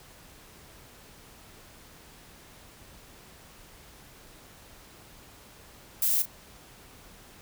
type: noise with echo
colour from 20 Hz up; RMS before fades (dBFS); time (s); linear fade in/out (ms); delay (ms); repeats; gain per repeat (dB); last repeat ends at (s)
violet; -25; 6.02-6.22; 2; 36; 1; -12; 6.256
effects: pink hiss -52 dBFS RMS until 7.41 s